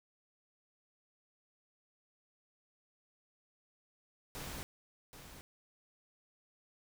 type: noise with echo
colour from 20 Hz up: pink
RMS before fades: -44 dBFS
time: 4.35-4.63 s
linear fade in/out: 0 ms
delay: 780 ms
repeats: 1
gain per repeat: -9 dB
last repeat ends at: 5.41 s
effects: none